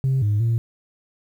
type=tone with pitch steps; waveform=sine; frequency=133.1 / 104.2 / 115.4 Hz; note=C3 / G#2 / A#2; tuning=+30 / +6 / -17 cents; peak=-15 dBFS; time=0.04-0.58 s; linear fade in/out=0 ms; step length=180 ms; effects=tanh soft clip ceiling -15 dBFS + 9-bit